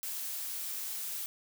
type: noise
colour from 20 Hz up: blue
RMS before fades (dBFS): -38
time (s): 0.03-1.26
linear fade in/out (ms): 0
effects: none